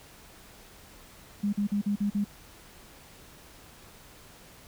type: tone bursts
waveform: sine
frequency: 204.1 Hz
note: G#3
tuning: 30 cents flat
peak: -24 dBFS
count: 6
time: 1.43-2.245 s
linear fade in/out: 10 ms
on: 100 ms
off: 43 ms
effects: pink hiss -52 dBFS RMS until 4.67 s